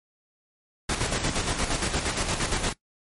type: noise with tremolo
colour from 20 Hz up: pink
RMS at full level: -25 dBFS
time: 0.89-2.73 s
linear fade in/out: 5 ms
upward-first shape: square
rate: 8.6 Hz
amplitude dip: 50%
effects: noise-tail reverb RT60 0.1 s tail -18 dB re dry + MP3 48 kbps